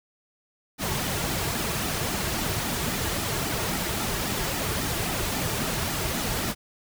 pink noise with flanger, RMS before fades -28 dBFS, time 0.78-6.55 s, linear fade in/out 50 ms, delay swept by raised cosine 1.8 to 4 ms, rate 3.7 Hz, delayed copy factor -0.6, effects none

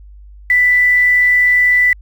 sine tone with quantisation, 1982 Hz, B6, 6 cents sharp, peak -8 dBFS, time 0.5-1.93 s, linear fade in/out 2 ms, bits 6, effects added 50 Hz sine -35 dBFS peak until 2.01 s

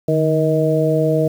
harmonic tone with a mistuned harmonic, 157.9 Hz, D#3, 26 cents sharp, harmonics 1 / 2 / 3 / 4, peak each -18 / -21 / -18 / -19 dBFS, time 0.08-1.28 s, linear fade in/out 5 ms, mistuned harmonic 1, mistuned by -61 cents, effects 7-bit

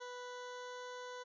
20% pulse tone with pitch glide, 493.9 to 497 Hz, B4 to B4, 0 to +11 cents, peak -40 dBFS, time 0-1.24 s, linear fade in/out 20 ms, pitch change +11 cents, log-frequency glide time 0.17-0.87 s, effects resampled to 16000 Hz

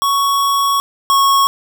square tone pair in turn, 1114 / 1101.2 Hz, C#6 / C#6, +8 / -12 cents, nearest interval unison, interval 20 cents, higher first, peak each -13 / -10 dBFS, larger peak second, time 0.02-0.8 / 1.1-1.47 s, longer first, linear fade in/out 0 ms, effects none

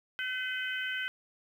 harmonic tone, 509 Hz, C5, 48 cents flat, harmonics 3 / 4 / 5 / 6, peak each -34 / -40 / -41 / -39 dBFS, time 0.19-1.08 s, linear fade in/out 0 ms, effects 10-bit

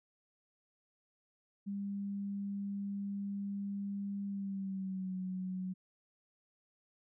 sine tone with pitch glide, 200 to 185.53 Hz, G3 to F#3, +35 to +5 cents, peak -36 dBFS, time 1.66-5.74 s, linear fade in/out 20 ms, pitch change -130 cents, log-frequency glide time 4.26-5.16 s, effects none

